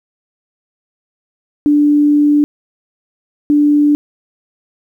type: tone bursts at uneven times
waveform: sine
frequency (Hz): 293.7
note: D4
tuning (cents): 0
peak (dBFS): -7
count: 2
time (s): 1.66-2.44 / 3.5-3.95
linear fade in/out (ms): 0
effects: 8-bit